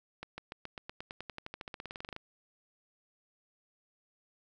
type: accelerating click train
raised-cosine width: 0.3 ms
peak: -25 dBFS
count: 25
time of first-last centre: 0.23-2.164 s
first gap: 150 ms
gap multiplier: 0.94
effects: none